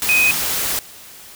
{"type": "tone in noise", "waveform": "sine", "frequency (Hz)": 2507, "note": "D#7", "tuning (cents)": 12, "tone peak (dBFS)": -12, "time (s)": [0.09, 0.31], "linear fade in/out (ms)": 0, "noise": "white", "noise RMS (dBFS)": -21, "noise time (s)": [0.02, 0.79], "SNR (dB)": 6, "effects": ["white hiss -40 dBFS RMS until 1.35 s"]}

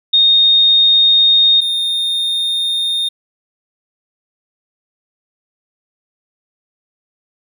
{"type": "tone pair in turn", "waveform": ["sine", "triangle"], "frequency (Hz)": [3696, 3662], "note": ["A#7", "A#7"], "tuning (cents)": [-16, -32], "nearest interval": "unison", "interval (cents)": 16, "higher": "first", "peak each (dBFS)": [-7, -13], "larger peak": "first", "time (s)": [[0.13, 1.61], [1.61, 3.09]], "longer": "neither", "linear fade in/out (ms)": 10, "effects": []}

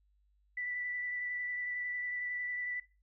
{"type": "tone with vibrato", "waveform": "sine", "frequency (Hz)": 1973, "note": "B6", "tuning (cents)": -2, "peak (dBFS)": -35, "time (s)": [0.57, 2.8], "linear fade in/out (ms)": 5, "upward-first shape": "square", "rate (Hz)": 11, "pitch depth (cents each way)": 10, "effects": ["noise-tail reverb RT60 0.3 s tail -18 dB re dry", "added 50 Hz sine -68 dBFS peak until 3.02 s"]}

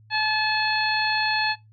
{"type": "harmonic tone", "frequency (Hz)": 862, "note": "A5", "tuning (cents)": -36, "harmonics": [1, 2, 3, 4, 5], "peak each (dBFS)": [-26, -24, -28, -35, -27], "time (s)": [0.1, 1.56], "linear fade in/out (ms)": 50, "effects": ["noise-tail reverb RT60 0.2 s tail -21 dB re dry", "added 108 Hz sine -50 dBFS peak until 1.72 s"]}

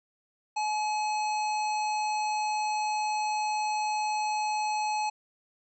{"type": "harmonic tone", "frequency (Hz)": 851, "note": "G#5", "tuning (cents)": 42, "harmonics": [1, 3, 5, 7, 9], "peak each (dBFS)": [-27, -37, -41, -44, -46], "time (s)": [0.56, 5.1], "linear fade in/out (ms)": 10, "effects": []}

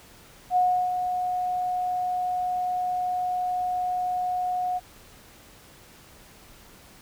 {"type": "tone with ADSR envelope", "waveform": "sine", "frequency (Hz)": 727, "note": "F#5", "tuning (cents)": -31, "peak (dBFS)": -17, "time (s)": [0.5, 4.8], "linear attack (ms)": 63, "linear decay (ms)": 340, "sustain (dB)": -7, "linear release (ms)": 30, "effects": ["pink hiss -51 dBFS RMS until 7.01 s"]}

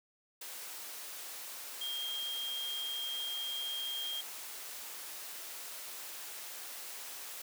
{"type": "tone in noise", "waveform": "sine", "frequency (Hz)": 3219, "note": "G7", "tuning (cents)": 45, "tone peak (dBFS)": -36, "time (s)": [1.81, 4.21], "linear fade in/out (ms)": 5, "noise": "white", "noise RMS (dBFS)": -45, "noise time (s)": [0.41, 7.42], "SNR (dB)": 6, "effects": ["high-pass 400 Hz 12 dB/octave"]}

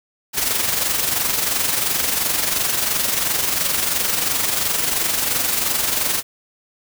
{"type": "noise with amplitude modulation", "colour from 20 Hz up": "white", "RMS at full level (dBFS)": -18, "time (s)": [0.33, 6.23], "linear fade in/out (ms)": 50, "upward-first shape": "sine", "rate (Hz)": 22.9, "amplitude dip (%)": 50, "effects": []}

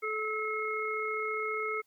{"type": "harmonic tone", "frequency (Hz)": 432.6, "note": "A4", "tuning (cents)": -29, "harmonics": [1, 3, 5], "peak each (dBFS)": [-35, -35, -35], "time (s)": [0.02, 1.82], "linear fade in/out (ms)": 20, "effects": ["white hiss -73 dBFS RMS until 1.86 s"]}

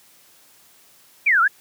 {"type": "exponential two-way sweep", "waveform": "sine", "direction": "down then up", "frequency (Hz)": [2473, 1296, 1751], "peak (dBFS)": -13, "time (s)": [1.26, 1.48], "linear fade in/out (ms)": 10, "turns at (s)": 1.41, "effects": ["white hiss -53 dBFS RMS until 1.6 s", "high-pass 80 Hz 12 dB/octave"]}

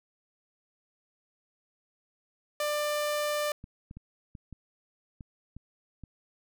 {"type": "tone", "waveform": "sawtooth", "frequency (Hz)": 594, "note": "D5", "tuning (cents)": 20, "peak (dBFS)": -24, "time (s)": [2.6, 3.52], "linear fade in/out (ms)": 2}
{"type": "clicks", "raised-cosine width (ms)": 5, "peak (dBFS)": -31, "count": 8, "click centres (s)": [3.641, 3.911, 3.97, 4.352, 4.527, 5.208, 5.566, 6.037]}
{"effects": []}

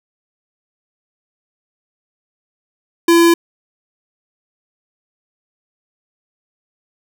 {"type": "tone", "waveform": "square", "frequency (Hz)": 338, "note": "E4", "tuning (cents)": 43, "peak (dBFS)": -8, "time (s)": [3.08, 3.34], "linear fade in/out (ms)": 5, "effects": []}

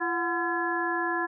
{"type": "harmonic tone with a mistuned harmonic", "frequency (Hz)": 340.7, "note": "F4", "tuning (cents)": -43, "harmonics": [1, 2, 3, 4, 5], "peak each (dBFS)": [-31, -34, -31, -38, -30], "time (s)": [0, 1.27], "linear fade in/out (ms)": 20, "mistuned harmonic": 2, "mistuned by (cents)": 120, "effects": []}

